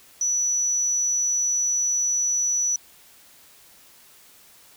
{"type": "tone", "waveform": "sine", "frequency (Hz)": 5920, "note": "F#8", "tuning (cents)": 0, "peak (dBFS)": -20, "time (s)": [0.21, 2.76], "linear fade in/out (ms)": 2, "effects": ["white hiss -52 dBFS RMS until 4.76 s"]}